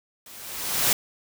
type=noise with level ramp; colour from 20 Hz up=white; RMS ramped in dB=-46 to -19 dBFS; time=0.26-0.93 s; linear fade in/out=2 ms; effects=none